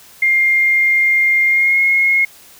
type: tone with pitch glide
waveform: sine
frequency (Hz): 2115 to 2157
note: C7 to C#7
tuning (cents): +18 to -48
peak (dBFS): -10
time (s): 0.22-2.25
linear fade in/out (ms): 5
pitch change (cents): +34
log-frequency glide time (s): 1.46-1.8
effects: white hiss -43 dBFS RMS until 2.59 s